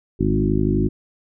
harmonic tone with a mistuned harmonic, 51.91 Hz, G#1, in tune, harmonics 1 / 2 / 3 / 4 / 5 / 6 / 7, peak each -24 / -24 / -24 / -24 / -24 / -24 / -24 dBFS, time 0.19-0.89 s, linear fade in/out 20 ms, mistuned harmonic 3, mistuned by -28 cents, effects none

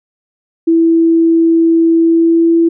sine tone with pitch glide, 330 to 333.6 Hz, E4 to E4, +2 to +21 cents, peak -6 dBFS, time 0.67-2.69 s, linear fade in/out 10 ms, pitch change +19 cents, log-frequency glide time 1.96-2.58 s, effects none

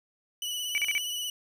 sawtooth tone with vibrato, 2960 Hz, F#7, in tune, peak -28 dBFS, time 0.42-1.3 s, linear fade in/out 2 ms, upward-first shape triangle, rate 17 Hz, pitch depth 37 cents each way
sine tone bursts, 2299 Hz, D7, 37 cents flat, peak -24 dBFS, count 4, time 0.75-0.98 s, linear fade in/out 0 ms, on 29 ms, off 38 ms
effects 10-bit

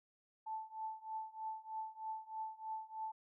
sine tone with tremolo, 878 Hz, A5, 4 cents flat, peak -38 dBFS, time 0.46-3.12 s, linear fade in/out 10 ms, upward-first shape triangle, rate 3.2 Hz, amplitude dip 95%, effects none

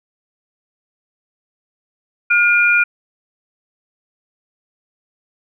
sine tone pair together, 1428.9 / 2410 Hz, F6 / D7, +39 / +44 cents, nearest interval major sixth, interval 905 cents, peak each -13 dBFS, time 2.3-2.84 s, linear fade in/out 10 ms, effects none

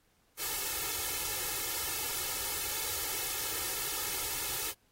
white noise with comb filter, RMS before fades -35 dBFS, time 0.37-4.74 s, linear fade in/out 50 ms, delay 2.3 ms, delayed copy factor +1, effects pink hiss -71 dBFS RMS until 4.91 s + AAC 48 kbps

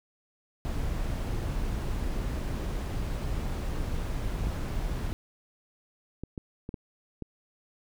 brown noise, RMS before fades -31 dBFS, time 0.65-5.13 s, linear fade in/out 0 ms
clicks, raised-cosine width 3 ms, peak -23 dBFS, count 6, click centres 4.47 / 6.236 / 6.378 / 6.691 / 6.742 / 7.223 s
effects none

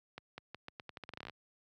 accelerating click train, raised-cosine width 0.3 ms, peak -28 dBFS, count 17, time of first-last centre 0.18-1.297 s, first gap 200 ms, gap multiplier 0.83, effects high-pass 80 Hz 12 dB/octave

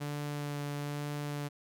sawtooth tone with vibrato, 145.5 Hz, D3, 16 cents flat, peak -31 dBFS, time 0-1.49 s, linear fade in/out 20 ms, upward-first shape sine, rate 1.1 Hz, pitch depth 11 cents each way, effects none

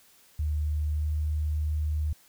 sine tone with pitch glide, 75.5 to 76.25 Hz, D2 to D#2, +48 to -34 cents, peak -25 dBFS, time 0.39-2.13 s, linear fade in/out 5 ms, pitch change +18 cents, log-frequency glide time 0.94-1.09 s, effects white hiss -59 dBFS RMS until 2.28 s

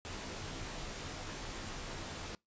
pink noise with comb filter, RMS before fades -43 dBFS, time 0.05-2.35 s, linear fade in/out 0 ms, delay 17 ms, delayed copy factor -0.6, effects noise-tail reverb RT60 0.2 s tail -26 dB re dry + resampled to 16000 Hz

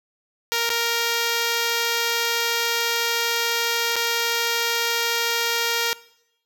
5% pulse tone with dropouts, 466.2 Hz, A#4, in tune, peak -9 dBFS, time 0.52-5.93 s, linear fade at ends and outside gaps 0 ms, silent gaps 0.692-0.702 / 3.958-3.964 s, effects noise-tail reverb RT60 0.8 s tail -20 dB re dry

